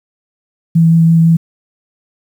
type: tone with vibrato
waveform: sine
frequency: 164.81 Hz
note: E3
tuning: in tune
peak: -5 dBFS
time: 0.75-1.37 s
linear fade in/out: 10 ms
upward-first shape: sine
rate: 6 Hz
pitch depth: 10 cents each way
effects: 7-bit